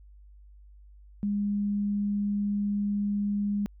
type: tone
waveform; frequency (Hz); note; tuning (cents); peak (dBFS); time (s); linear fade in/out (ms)
sine; 204; G#3; -31; -25; 1.23-3.66; 0
effects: added 50 Hz sine -49 dBFS peak until 3.8 s